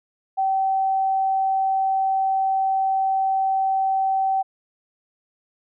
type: tone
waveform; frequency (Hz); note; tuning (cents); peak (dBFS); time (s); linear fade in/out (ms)
sine; 770; G5; -31; -18; 0.37-4.43; 20
effects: none